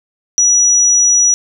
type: tone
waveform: sine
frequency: 5850 Hz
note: F#8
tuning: 21 cents flat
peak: -7 dBFS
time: 0.38-1.34 s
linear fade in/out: 0 ms
effects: none